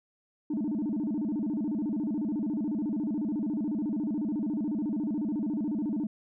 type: tone with vibrato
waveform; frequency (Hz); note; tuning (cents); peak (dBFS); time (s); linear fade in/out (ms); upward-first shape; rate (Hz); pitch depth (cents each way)
sine; 254.4; C4; -48; -26; 0.5-6.07; 5; square; 14; 290
effects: tanh soft clip ceiling -25 dBFS